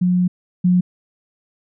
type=tone pair in turn; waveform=sine; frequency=180 / 180 Hz; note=F#3 / F#3; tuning=-47 / -47 cents; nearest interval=unison; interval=0 cents; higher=neither; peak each=-13 / -11 dBFS; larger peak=second; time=0.01-0.28 / 0.64-0.81 s; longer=first; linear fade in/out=10 ms; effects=none